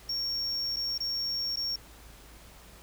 triangle tone with dropouts, 5520 Hz, F8, 21 cents flat, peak -28 dBFS, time 0.09-1.76 s, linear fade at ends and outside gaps 5 ms, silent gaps 0.762-0.767 / 0.98-1.003 / 1.56-1.57 s, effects added 55 Hz sine -53 dBFS peak until 2.82 s + pink hiss -53 dBFS RMS until 2.82 s

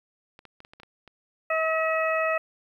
clicks, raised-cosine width 0.3 ms, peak -31 dBFS, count 8, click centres 0.391 / 0.453 / 0.604 / 0.649 / 0.735 / 0.8 / 0.833 / 1.077 s
harmonic tone, 641 Hz, E5, 49 cents flat, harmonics 1 / 2 / 3 / 4, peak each -25 / -28 / -30 / -31 dBFS, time 1.5-2.38 s, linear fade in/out 5 ms
effects 10-bit

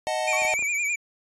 square chord, D# diminished, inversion none, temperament equal, 622.3 / 740 / 880 Hz, D#5 / F#5 / A5, 0 / 0 / 0 cents, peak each -28 / -30 / -32 dBFS, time 0.07-0.54 s, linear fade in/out 0 ms
square tone with vibrato, 2349 Hz, D7, in tune, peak -24 dBFS, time 0.27-0.96 s, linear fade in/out 10 ms, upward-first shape triangle, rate 9.7 Hz, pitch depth 80 cents each way
sine tone with exponential decay, 1109 Hz, C#6, in tune, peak -30 dBFS, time 0.33-0.62 s, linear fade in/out 1 ms, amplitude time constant 63 ms
clicks, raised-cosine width 1 ms, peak -28 dBFS, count 5, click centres 0.42 / 0.45 / 0.538 / 0.592 / 0.625 s
effects resampled to 24000 Hz

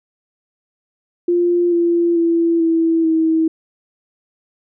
sine tone with pitch steps, 349 / 342 / 335.2 / 328.5 / 321.9 Hz, F4 / F4 / E4 / E4 / E4, -1 / -36 / +29 / -6 / -41 cents, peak -12 dBFS, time 1.28-3.48 s, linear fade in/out 5 ms, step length 440 ms, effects none

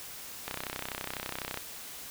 click train, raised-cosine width 0.3 ms, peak -18 dBFS, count 36, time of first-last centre 0.48-1.574 s, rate 32 Hz, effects white hiss -44 dBFS RMS until 2.1 s

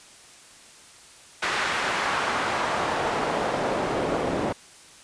pink noise with band-pass filter sweep, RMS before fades -26 dBFS, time 1.42-4.53 s, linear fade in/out 10 ms, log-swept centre 1700 to 430 Hz, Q 1, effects white hiss -49 dBFS RMS until 5.03 s + resampled to 22050 Hz

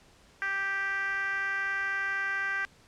10% pulse tone with band-pass filter, 392 Hz, G4, in tune, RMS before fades -31 dBFS, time 0.42-2.65 s, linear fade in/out 0 ms, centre 1700 Hz, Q 5.6, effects pink hiss -59 dBFS RMS until 2.87 s + low-pass 8000 Hz 12 dB/octave

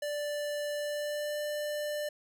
square tone with pitch glide, 587.3 to 594.1 Hz, D5 to D5, 0 to +20 cents, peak -33 dBFS, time 0.02-2.09 s, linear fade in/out 5 ms, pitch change +20 cents, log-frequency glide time 0.73-1.4 s, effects none

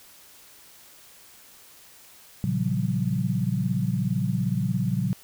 sine chord, G half-diminished seventh, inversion first, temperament equal with one note detuned, 116.54 / 138.59 / 174.61 / 191.85 Hz, Bb2 / Db3 / F3 / G3, 0 / 0 / 0 / -37 cents, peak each -28 dBFS, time 2.44-5.13 s, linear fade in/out 0 ms, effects white hiss -51 dBFS RMS until 5.23 s

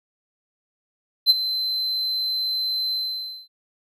triangle tone with ADSR envelope, 4074 Hz, C8, 47 cents flat, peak -8 dBFS, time 1.26-3.48 s, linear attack 41 ms, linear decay 27 ms, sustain -13 dB, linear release 550 ms, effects none

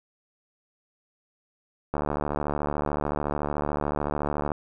click train, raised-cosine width 1 ms, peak -13 dBFS, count 191, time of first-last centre 1.94-4.518 s, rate 73.7 Hz, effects none

